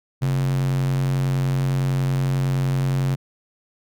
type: tone with high-pass filter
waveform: square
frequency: 45.41 Hz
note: F#1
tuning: 32 cents flat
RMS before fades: -21 dBFS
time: 0.21-3.16 s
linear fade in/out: 20 ms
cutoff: 120 Hz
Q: 5.6
effects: none